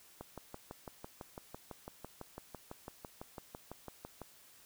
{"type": "click train", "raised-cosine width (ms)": 1, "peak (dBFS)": -30, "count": 25, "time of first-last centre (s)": [0.21, 4.217], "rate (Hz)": 5.99, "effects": ["white hiss -61 dBFS RMS until 4.65 s"]}